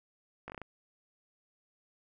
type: slowing click train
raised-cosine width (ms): 0.5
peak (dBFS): -27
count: 6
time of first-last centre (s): 0.48-0.617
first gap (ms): 18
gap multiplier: 1.21
effects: none